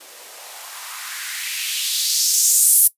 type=noise with band-pass filter sweep; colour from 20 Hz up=violet; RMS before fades=-20 dBFS; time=0-2.88 s; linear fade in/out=10 ms; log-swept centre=380 to 11000 Hz; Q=2.2; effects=noise-tail reverb RT60 0.1 s tail -18 dB re dry + resampled to 32000 Hz